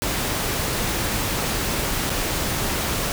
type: noise with dropouts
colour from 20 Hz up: pink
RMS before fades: -24 dBFS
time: 0.02-3.12 s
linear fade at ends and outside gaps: 0 ms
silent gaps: 2.096-2.102 s
effects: none